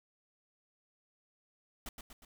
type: noise with echo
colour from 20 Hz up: pink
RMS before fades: -42 dBFS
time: 1.86-1.89 s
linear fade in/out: 2 ms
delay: 120 ms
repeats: 3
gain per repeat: -5 dB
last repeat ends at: 2.25 s
effects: none